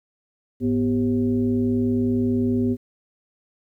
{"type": "tone with frequency modulation", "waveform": "sine", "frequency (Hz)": 247.1, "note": "B3", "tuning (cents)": 1, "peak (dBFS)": -18, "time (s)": [0.6, 2.77], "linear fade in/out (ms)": 50, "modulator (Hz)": 145, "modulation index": 0.83, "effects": ["10-bit"]}